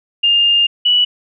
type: tone pair in turn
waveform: sine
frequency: 2814 / 2948 Hz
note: F7 / F#7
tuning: +12 / -7 cents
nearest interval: minor second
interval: 81 cents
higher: second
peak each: -9 dBFS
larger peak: neither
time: 0.23-0.67 / 0.85-1.05 s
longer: first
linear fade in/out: 10 ms
effects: none